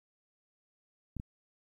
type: clicks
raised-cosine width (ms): 5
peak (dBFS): -27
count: 2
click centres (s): 1.167 / 1.199
effects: 11-bit